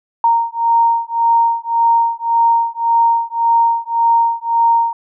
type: beating tone pair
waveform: sine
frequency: 926 / 927.8 Hz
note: A#5 / A#5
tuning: -12 / -8 cents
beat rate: 1.8 Hz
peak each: -14 dBFS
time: 0.24-4.93 s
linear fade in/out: 2 ms
effects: none

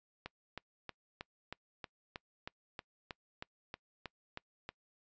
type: click train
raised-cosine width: 0.3 ms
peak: -26 dBFS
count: 15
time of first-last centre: 0.26-4.69 s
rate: 3.16 Hz
effects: noise-tail reverb RT60 0.1 s tail -24 dB re dry + resampled to 16000 Hz

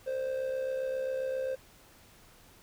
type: tone with amplitude modulation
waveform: triangle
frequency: 523.3 Hz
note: C5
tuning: in tune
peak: -26 dBFS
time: 0.06-1.56 s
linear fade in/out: 20 ms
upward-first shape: sine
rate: 67.5 Hz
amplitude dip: 55%
effects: pink hiss -58 dBFS RMS until 2.62 s

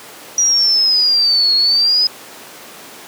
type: exponential two-way sweep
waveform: sine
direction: down then up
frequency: 5800 to 4300 to 5060 Hz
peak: -10 dBFS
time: 0.38-2.07 s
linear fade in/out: 2 ms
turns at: 1.55 s
effects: pink hiss -35 dBFS RMS until 3.07 s + high-pass 300 Hz 12 dB/octave

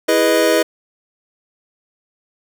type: chord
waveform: square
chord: E major seventh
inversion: none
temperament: equal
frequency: 329.6 / 415.3 / 493.9 / 622.3 Hz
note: E4 / G#4 / B4 / D#5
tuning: 0 / 0 / 0 / 0 cents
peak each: -19 / -20 / -18 / -17 dBFS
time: 0.08-0.63 s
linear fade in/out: 10 ms
effects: none

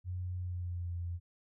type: tone with pitch glide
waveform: sine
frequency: 90.5 to 86.71 Hz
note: F#2 to F2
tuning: -38 to -12 cents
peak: -35 dBFS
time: 0.04-1.2 s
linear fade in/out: 50 ms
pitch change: -74 cents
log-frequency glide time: 0.34-0.96 s
effects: none

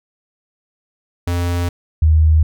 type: tone pair in turn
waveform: square / sine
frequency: 87.31 / 78.46 Hz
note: F2 / D#2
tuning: 0 / +15 cents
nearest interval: major second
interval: 185 cents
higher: first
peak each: -17 / -8 dBFS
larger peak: second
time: 1.27-1.69 / 2.02-2.43 s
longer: first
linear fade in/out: 5 ms
effects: none

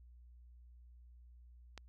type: click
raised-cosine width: 0.2 ms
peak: -30 dBFS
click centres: 1.777 s
effects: added 60 Hz sine -56 dBFS peak until 1.88 s

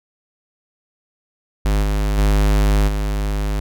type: tone with level steps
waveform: square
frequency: 51 Hz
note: G#1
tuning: 31 cents flat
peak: -15 / -17 / -13 / -19 dBFS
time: 1.65-3.6 s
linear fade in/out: 5 ms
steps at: 1.82 / 2.17 / 2.87 s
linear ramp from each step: 20 ms
effects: none

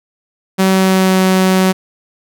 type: tone with pitch glide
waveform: sawtooth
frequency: 190.1 to 187.59 Hz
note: F#3 to F#3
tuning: +47 to +24 cents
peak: -5 dBFS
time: 0.58-1.73 s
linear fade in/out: 20 ms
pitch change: -23 cents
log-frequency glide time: 0.68-1.17 s
effects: none

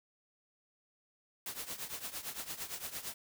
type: noise with tremolo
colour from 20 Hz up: white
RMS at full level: -39 dBFS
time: 1.46-3.14 s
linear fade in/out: 2 ms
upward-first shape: triangle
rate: 8.8 Hz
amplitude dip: 85%
effects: none

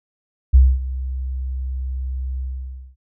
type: tone with ADSR envelope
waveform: sine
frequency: 64.8 Hz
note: C2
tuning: 16 cents flat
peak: -5 dBFS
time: 0.53-2.96 s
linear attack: 18 ms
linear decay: 240 ms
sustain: -17 dB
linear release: 560 ms
effects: none

